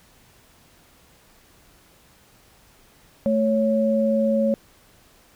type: tone pair together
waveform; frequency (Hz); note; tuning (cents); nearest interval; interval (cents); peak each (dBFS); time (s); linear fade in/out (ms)
sine; 219.7 / 554.4; A3 / C#5; -2 / 0; octave + major third; 1602; -20; 3.26-4.54; 0
effects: pink hiss -55 dBFS RMS until 5.35 s